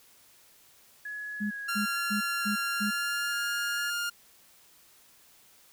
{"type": "tone with vibrato", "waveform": "sine", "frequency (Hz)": 1673, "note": "G#6", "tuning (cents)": 12, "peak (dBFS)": -35, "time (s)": [1.05, 3.9], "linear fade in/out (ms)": 5, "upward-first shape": "square", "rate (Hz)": 1.1, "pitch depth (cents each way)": 17}
{"type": "tone bursts", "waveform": "sine", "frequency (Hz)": 207.7, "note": "G#3", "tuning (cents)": 0, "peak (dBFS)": -28, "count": 5, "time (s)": [1.4, 2.91], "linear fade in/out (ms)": 20, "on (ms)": 110, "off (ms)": 240}
{"type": "tone with pitch glide", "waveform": "sawtooth", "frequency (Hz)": [1384, 1409.8], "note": ["F6", "F6"], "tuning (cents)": [-16, 16], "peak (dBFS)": -26, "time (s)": [1.68, 4.1], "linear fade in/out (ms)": 10, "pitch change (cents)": 32, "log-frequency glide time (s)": [2.6, 3.53]}
{"effects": ["white hiss -59 dBFS RMS until 5.72 s"]}